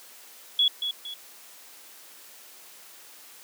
sine tone with echo, 3370 Hz, G#7, 25 cents sharp, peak -18 dBFS, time 0.59-0.68 s, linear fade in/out 2 ms, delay 230 ms, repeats 2, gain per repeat -8 dB, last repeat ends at 1.14 s, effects white hiss -49 dBFS RMS until 3.43 s + high-pass 300 Hz 12 dB/octave

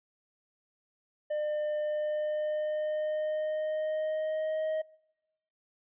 triangle tone with pitch glide, 602 to 627.6 Hz, D5 to D#5, +43 to +15 cents, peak -27 dBFS, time 1.3-4.82 s, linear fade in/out 10 ms, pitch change +72 cents, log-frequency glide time 1.78-4.64 s, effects noise-tail reverb RT60 1.0 s tail -26 dB re dry + resampled to 8000 Hz

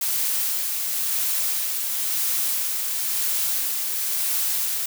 blue noise with tremolo, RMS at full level -23 dBFS, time 0.01-4.86 s, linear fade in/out 5 ms, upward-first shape sine, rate 0.97 Hz, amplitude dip 30%, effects none

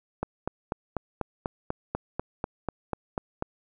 click train, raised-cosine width 1 ms, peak -14 dBFS, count 14, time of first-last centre 0.23-3.424 s, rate 4.07 Hz, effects none

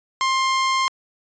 sawtooth tone, 1057 Hz, C6, 17 cents sharp, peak -14 dBFS, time 0.21-0.88 s, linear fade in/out 0 ms, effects resampled to 16000 Hz

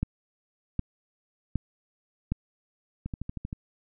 two click trains, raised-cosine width 5 ms, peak -21 / -14 dBFS, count 7 / 4, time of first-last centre 3.06-3.529 / 0.03-2.32 s, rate 12.8 / 1.31 Hz, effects none

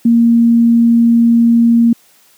sine tone, 233.1 Hz, A#3, in tune, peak -5 dBFS, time 0.05-1.93 s, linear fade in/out 5 ms, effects white hiss -49 dBFS RMS until 2.37 s + high-pass 150 Hz 12 dB/octave

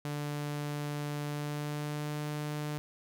sawtooth tone with pitch glide, 146.83 to 149.31 Hz, D3 to D3, 0 to +29 cents, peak -30 dBFS, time 0.05-2.78 s, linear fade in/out 0 ms, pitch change +29 cents, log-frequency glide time 1.24-2.19 s, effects none

